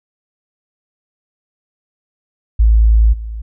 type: tone with level steps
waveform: sine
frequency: 55 Hz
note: A1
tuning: in tune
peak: -6 / -22 dBFS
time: 2.59-3.42 s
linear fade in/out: 10 ms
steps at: 3.12 s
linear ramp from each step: 20 ms
effects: none